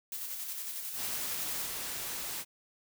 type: noise with tremolo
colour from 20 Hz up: blue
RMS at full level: -38 dBFS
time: 0.12-1.66 s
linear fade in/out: 2 ms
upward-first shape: square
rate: 11 Hz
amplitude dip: 30%
type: noise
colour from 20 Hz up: white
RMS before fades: -38 dBFS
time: 0.95-2.45 s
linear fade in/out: 50 ms
effects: none